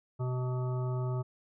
harmonic tone, 126.5 Hz, B2, 42 cents sharp, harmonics 1 / 3 / 5 / 7 / 9 / 10, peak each -30 / -40 / -44 / -47 / -49 / -50 dBFS, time 0.19-1.23 s, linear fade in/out 20 ms, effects none

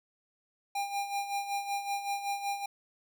square tone with tremolo, 802 Hz, G5, 39 cents sharp, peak -30 dBFS, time 0.75-2.66 s, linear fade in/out 5 ms, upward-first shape sine, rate 5.3 Hz, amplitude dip 65%, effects none

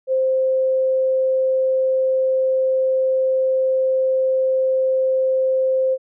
sine tone, 523.3 Hz, C5, in tune, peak -15 dBFS, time 0.07-5.98 s, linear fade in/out 50 ms, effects none

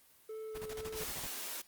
triangle tone with vibrato, 435.7 Hz, A4, 17 cents flat, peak -39 dBFS, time 0.29-1.04 s, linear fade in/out 5 ms, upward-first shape sine, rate 2.1 Hz, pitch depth 11 cents each way
pink noise with tremolo, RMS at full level -45 dBFS, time 0.54-1.28 s, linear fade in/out 20 ms, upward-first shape square, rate 13 Hz, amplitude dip 75%
white high-pass noise, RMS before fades -42 dBFS, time 0.96-1.62 s, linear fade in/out 10 ms, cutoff 200 Hz, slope 96 dB/octave
effects white hiss -64 dBFS RMS until 1.67 s + Opus 32 kbps

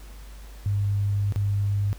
sine tone with dropouts, 100.9 Hz, G#2, 49 cents flat, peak -21 dBFS, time 0.66-1.93 s, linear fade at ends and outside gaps 0 ms, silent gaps 1.323-1.36 s, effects added 50 Hz sine -40 dBFS peak until 1.98 s + pink hiss -51 dBFS RMS until 1.98 s

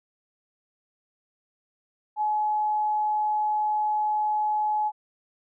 sine tone, 849 Hz, G#5, 38 cents sharp, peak -22 dBFS, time 2.16-4.92 s, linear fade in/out 50 ms, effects none

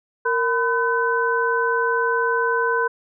sine tone cluster, 463.7 / 1005 / 1516 Hz, A#4 / B5 / F#6, -9 / +30 / +42 cents, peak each -22 dBFS, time 0.25-2.88 s, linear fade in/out 10 ms, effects none

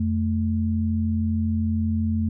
sine tone pair together, 87.35 / 220.1 Hz, F2 / A3, +1 / +1 cents, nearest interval octave + major third, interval 1600 cents, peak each -23 dBFS, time 0-2.29 s, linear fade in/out 5 ms, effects none

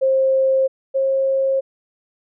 sine tone pair in turn, 531 / 537.2 Hz, C5 / C5, +25 / +46 cents, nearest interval unison, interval 21 cents, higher second, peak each -13 / -15 dBFS, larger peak first, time 0.01-0.68 / 0.94-1.61 s, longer neither, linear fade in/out 20 ms, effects none

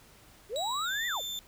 sine linear two-way sweep, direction up then down, 370 to 1975.5 to 370 Hz, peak -31 dBFS, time 0.49-1.22 s, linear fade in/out 50 ms, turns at 1.07 s
35% pulse tone with pitch glide, 3873 to 3552 Hz, B7 to A7, -35 to +16 cents, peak -33 dBFS, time 0.56-1.39 s, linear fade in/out 0 ms, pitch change -149 cents, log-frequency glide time 0.84-0.9 s
effects pink hiss -57 dBFS RMS until 1.47 s

